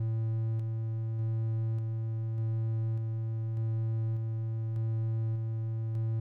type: tone with tremolo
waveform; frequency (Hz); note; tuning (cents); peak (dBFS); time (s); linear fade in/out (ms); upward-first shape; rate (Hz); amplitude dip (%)
triangle; 112.1; A2; +33; -26; 0-6.2; 5; square; 0.84; 25
effects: none